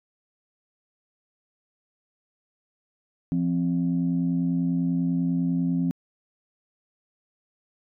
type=tone pair together; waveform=sine; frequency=171.5 / 261.6 Hz; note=F3 / C4; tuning=-31 / 0 cents; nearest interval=perfect fifth; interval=731 cents; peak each=-23 / -24 dBFS; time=3.32-5.91 s; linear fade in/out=0 ms; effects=tanh soft clip ceiling -15 dBFS